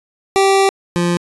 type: tone pair in turn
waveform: 25% pulse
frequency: 389.7 / 173.96 Hz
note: G4 / F3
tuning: -10 / -6 cents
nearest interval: octave + major second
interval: 1396 cents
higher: first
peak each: -6 / -10 dBFS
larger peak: first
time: 0.36-0.69 / 0.96-1.17 s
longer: first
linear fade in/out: 0 ms
effects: resampled to 24000 Hz